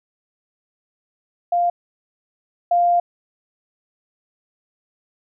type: tone pair in turn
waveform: sine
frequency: 698.5 / 698.5 Hz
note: F5 / F5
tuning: 0 / 0 cents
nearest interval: unison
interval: 0 cents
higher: neither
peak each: -15 / -13 dBFS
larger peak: second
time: 1.52-1.7 / 2.71-3 s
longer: second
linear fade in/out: 5 ms
effects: none